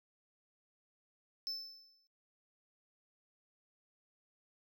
triangle tone with exponential decay, 5274 Hz, E8, in tune, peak -34 dBFS, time 1.47-2.07 s, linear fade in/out 0 ms, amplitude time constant 130 ms, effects noise-tail reverb RT60 0.3 s tail -24 dB re dry

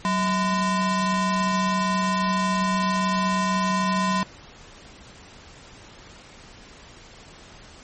square ring-modulated tone, 415.3 Hz, G#4, in tune, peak -18 dBFS, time 0.05-4.23 s, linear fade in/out 0 ms, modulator 603 Hz, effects pink hiss -46 dBFS RMS until 7.83 s + MP3 32 kbps

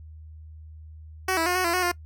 10% pulse tone with pitch steps, 375.5 / 327.5 / 358.1 / 368.5 / 340.1 / 365 / 351.9 Hz, F#4 / E4 / F4 / F#4 / F4 / F#4 / F4, +26 / -11 / +43 / -7 / -46 / -24 / +13 cents, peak -14 dBFS, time 1.28-1.917 s, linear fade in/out 5 ms, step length 91 ms, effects noise-tail reverb RT60 0.1 s tail -22 dB re dry + added 78 Hz sine -41 dBFS peak until 2.05 s

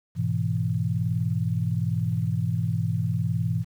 sine chord, E major, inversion first, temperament equal, 103.83 / 123.47 / 164.81 Hz, G#2 / B2 / E3, 0 / 0 / 0 cents, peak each -27 dBFS, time 0.15-3.65 s, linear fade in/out 50 ms, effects 9-bit

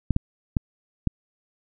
clicks, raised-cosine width 5 ms, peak -8 dBFS, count 4, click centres 0.107 / 0.164 / 0.568 / 1.073 s, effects none

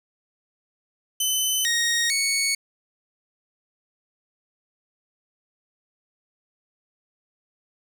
15% pulse tone with pitch steps, 3033 / 1870 / 2221 Hz, F#7 / A#6 / C#7, +42 / +5 / +3 cents, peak -14 dBFS, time 1.2-2.55 s, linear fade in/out 5 ms, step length 450 ms, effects none

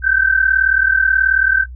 sine tone pair together, 1529.5 / 1568 Hz, G6 / G6, -43 / 0 cents, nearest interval unison, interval 43 cents, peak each -14 dBFS, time 0.02-1.66 s, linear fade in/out 50 ms, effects noise-tail reverb RT60 0.1 s tail -17 dB re dry + added 62 Hz sine -29 dBFS peak until 1.75 s

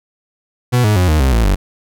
40% pulse tone with pitch steps, 123.47 / 105.64 / 90.39 / 77.33 / 66.17 / 56.61 / 48.44 Hz, B2 / G#2 / F#2 / D#2 / C2 / A1 / G1, 0 / +30 / -40 / -10 / +20 / +50 / -20 cents, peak -9 dBFS, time 0.72-1.56 s, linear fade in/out 20 ms, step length 120 ms, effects none

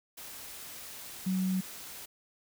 sine tone in noise, 187.1 Hz, F#3, 20 cents sharp, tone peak -27 dBFS, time 1.26-1.61 s, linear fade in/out 10 ms, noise white, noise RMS -45 dBFS, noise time 0.17-2.06 s, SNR +15 dB, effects none

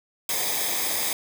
white noise with comb filter, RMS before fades -26 dBFS, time 0.29-1.13 s, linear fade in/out 2 ms, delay 0.7 ms, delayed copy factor -0.7, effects none

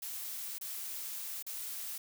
blue noise with dropouts, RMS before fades -41 dBFS, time 0.02-1.98 s, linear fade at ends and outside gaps 5 ms, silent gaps 0.584-0.611 / 1.426-1.465 s, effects none

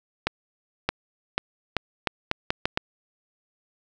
accelerating click train, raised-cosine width 0.3 ms, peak -6 dBFS, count 9, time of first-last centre 0.27-2.774 s, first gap 620 ms, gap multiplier 0.79, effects none

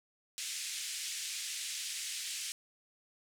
white band-pass noise, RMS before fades -40 dBFS, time 0.38-2.52 s, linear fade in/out 0 ms, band 2100 to 9000 Hz, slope 24 dB/octave, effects none

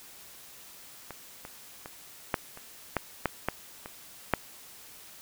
clicks, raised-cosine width 0.5 ms, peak -24 / -26 / -25 / -10 / -29 / -11 / -10 / -11 / -24 / -7 dBFS, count 10, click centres 1.107 / 1.451 / 1.859 / 2.342 / 2.574 / 2.967 / 3.257 / 3.486 / 3.859 / 4.337 s, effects white hiss -50 dBFS RMS until 5.21 s

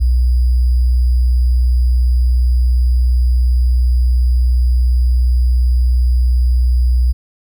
sine tone with sample-and-hold, 61.4 Hz, B1, 9 cents flat, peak -9 dBFS, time 0-7.13 s, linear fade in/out 20 ms, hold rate 4900 Hz, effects none

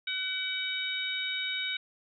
harmonic tone with a mistuned harmonic, 750 Hz, F#5, 23 cents sharp, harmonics 2 / 3 / 4 / 5, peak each -38 / -35 / -38 / -34 dBFS, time 0.07-1.77 s, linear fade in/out 5 ms, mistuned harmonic 3, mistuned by +29 cents, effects none

